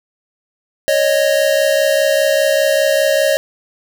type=tone pair together; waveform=square; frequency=554.4 / 619.4 Hz; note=C#5 / D#5; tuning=0 / -8 cents; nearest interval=major second; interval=192 cents; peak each=-15 dBFS; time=0.88-3.37 s; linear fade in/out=0 ms; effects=none